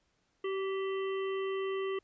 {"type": "harmonic tone with a mistuned harmonic", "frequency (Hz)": 386.1, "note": "G4", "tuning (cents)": -26, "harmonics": [1, 3, 5, 7, 8], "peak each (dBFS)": [-32, -42, -46, -49, -50], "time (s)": [0.44, 1.99], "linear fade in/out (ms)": 5, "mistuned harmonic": 5, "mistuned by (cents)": 39, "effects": ["pink hiss -75 dBFS RMS until 2.03 s", "resampled to 16000 Hz"]}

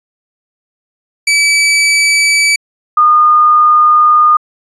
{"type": "tone pair in turn", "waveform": ["sawtooth", "sine"], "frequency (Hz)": [2300, 1221.3], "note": ["D7", "D#6"], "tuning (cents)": [-37, -33], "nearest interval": "major seventh", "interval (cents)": 1096, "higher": "first", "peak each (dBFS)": -4, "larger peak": "neither", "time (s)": [[1.27, 2.56], [2.97, 4.37]], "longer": "second", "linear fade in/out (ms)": 5, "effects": ["resampled to 24000 Hz"]}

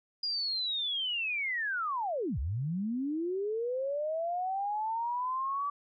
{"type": "linear two-way sweep", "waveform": "sine", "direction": "down then up", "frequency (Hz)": [4892, 59.2, 1156], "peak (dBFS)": -30, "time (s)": [0.23, 5.7], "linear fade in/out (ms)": 5, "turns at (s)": 2.39, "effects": []}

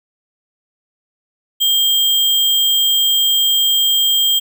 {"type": "tone with sample-and-hold", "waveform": "sine", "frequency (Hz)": 3200, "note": "G7", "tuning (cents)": 35, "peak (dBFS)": -11, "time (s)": [1.6, 4.4], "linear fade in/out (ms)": 20, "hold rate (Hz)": 11025, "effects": []}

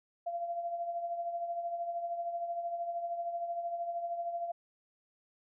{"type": "tone with tremolo", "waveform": "sine", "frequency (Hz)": 687, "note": "F5", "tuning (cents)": -29, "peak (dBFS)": -31, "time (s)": [0.26, 4.52], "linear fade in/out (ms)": 10, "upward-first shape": "triangle", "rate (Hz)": 13, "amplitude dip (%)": 60, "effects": []}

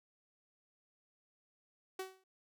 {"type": "tone with exponential decay", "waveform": "sawtooth", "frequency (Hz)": 377.7, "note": "F#4", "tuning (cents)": 36, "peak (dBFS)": -33, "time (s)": [1.99, 2.24], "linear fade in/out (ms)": 5, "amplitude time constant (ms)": 53, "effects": []}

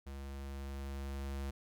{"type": "tone with level ramp", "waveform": "square", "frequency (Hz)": 68.8, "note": "C#2", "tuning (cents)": -12, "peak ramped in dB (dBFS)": [-44, -38], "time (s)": [0.06, 1.51], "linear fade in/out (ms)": 10, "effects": []}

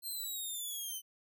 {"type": "linear sweep", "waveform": "5% pulse", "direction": "down", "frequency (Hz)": [4199, 3028], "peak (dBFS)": -31, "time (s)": [0.02, 1.02], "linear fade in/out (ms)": 50, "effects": []}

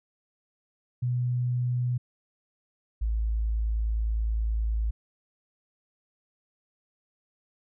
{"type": "tone pair in turn", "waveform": "sine", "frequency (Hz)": [123.47, 54.83], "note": ["B2", "A1"], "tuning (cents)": [0, -5], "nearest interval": "octave + major second", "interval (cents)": 1405, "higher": "first", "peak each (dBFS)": -24, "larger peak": "neither", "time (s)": [[1.02, 1.98], [3.01, 4.91]], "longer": "second", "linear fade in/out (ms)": 10, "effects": []}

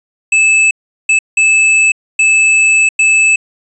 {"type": "tone bursts at uneven times", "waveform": "square", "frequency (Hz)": 2617, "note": "E7", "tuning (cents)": -13, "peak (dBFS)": -7, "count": 5, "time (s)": [[0.32, 0.71], [1.09, 1.19], [1.37, 1.92], [2.19, 2.89], [2.99, 3.36]], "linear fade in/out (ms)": 5, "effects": ["resampled to 22050 Hz"]}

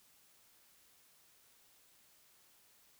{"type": "silence", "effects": ["white hiss -67 dBFS RMS until 2.99 s"]}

